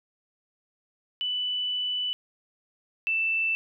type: tone pair in turn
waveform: sine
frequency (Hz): 2982 / 2657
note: F#7 / E7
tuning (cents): +13 / +13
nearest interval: major second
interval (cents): 200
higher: first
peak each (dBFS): -26 / -23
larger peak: second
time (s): 1.21-2.13 / 3.07-3.55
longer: first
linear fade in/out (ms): 0
effects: none